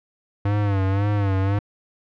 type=tone with vibrato; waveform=square; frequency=99.6 Hz; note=G2; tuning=28 cents sharp; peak=-19 dBFS; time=0.45-1.59 s; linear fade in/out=5 ms; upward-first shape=sine; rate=1.9 Hz; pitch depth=76 cents each way; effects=low-pass 2000 Hz 12 dB/octave